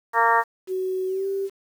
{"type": "harmonic tone", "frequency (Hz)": 230.5, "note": "A#3", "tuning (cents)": -19, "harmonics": [2, 3, 4, 5, 6, 7, 8], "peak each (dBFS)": [-27, -26, -19, -22, -27, -28, -24], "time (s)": [0.13, 0.44], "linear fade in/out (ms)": 50}
{"type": "tone with pitch glide", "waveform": "sine", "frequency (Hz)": [374, 391], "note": ["F#4", "G4"], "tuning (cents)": [19, -4], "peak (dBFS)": -23, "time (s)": [0.67, 1.5], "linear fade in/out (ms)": 50, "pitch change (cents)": 77, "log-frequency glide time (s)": [1.07, 1.27]}
{"effects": ["8-bit"]}